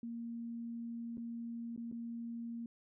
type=tone with dropouts; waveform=sine; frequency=233.1 Hz; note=A#3; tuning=in tune; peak=-40 dBFS; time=0.03-2.66 s; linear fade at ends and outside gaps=2 ms; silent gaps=1.172-1.179 / 1.763-1.776 / 1.915-1.924 s; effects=none